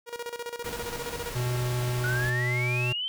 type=tone with tremolo; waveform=sawtooth; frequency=475.3 Hz; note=A#4; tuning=34 cents sharp; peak=-28 dBFS; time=0.06-1.35 s; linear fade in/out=50 ms; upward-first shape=square; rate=15 Hz; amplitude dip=75%
type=noise; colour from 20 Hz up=pink; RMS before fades=-38 dBFS; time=0.64-2.3 s; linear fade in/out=5 ms
type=tone; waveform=square; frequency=123.3 Hz; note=B2; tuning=2 cents flat; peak=-27 dBFS; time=1.35-2.93 s; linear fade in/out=10 ms
type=exponential sweep; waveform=sine; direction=up; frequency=1444 to 3136 Hz; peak=-28 dBFS; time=2.04-3.08 s; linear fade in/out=0 ms
effects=none